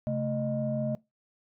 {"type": "tone cluster", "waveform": "sine", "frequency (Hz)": [134.4, 220.1, 616], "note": ["C3", "A3", "D#5"], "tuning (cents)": [47, 1, -17], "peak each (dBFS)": -31, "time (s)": [0.07, 0.95], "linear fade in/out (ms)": 0, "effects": ["noise-tail reverb RT60 0.2 s tail -22 dB re dry", "tanh soft clip ceiling -19 dBFS"]}